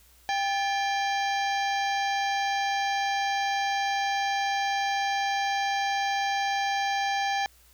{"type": "harmonic tone with a mistuned harmonic", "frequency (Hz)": 794, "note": "G5", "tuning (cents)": 22, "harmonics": [1, 2, 3, 4, 5, 6, 7, 8], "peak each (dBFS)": [-26, -32, -36, -38, -40, -42, -43, -44], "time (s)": [0.29, 7.46], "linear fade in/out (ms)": 0, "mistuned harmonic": 2, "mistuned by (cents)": 150, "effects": ["added 60 Hz sine -59 dBFS peak until 7.73 s", "white hiss -59 dBFS RMS until 7.73 s"]}